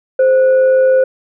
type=tone with frequency modulation; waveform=sine; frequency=522 Hz; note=C5; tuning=4 cents flat; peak=-7 dBFS; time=0.19-1.04 s; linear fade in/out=5 ms; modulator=946 Hz; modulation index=0.26; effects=none